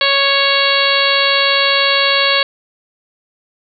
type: harmonic tone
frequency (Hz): 554.4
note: C#5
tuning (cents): 0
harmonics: 1 / 2 / 3 / 4 / 5 / 6 / 7 / 8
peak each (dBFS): -19 / -19 / -19 / -19 / -19 / -19 / -19 / -19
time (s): 0.01-2.43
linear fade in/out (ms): 2
effects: none